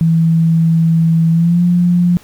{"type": "tone with pitch glide", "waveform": "sine", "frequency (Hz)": [164, 175.77], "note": ["E3", "F3"], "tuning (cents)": [-9, 11], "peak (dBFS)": -8, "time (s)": [0.01, 2.17], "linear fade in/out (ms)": 0, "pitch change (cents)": 120, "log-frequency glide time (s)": [1.31, 1.63], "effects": ["pink hiss -44 dBFS RMS until 2.23 s"]}